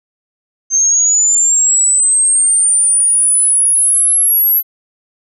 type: linear sweep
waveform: sine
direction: up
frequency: 6280 to 11720 Hz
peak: -8 dBFS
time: 0.7-4.63 s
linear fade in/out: 50 ms
effects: none